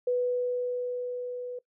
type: tone with level ramp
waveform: sine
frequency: 493.9 Hz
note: B4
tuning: in tune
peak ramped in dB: -23 to -34 dBFS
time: 0.07-1.59 s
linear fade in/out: 5 ms
effects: noise-tail reverb RT60 0.1 s tail -21 dB re dry